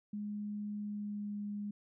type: tone with pitch glide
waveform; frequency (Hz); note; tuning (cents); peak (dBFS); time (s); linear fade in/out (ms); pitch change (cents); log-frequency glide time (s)
sine; 207.7 to 205.8; G#3 to G#3; 0 to -16; -37; 0.13-1.71; 5; -16; 0.79-1.39
effects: none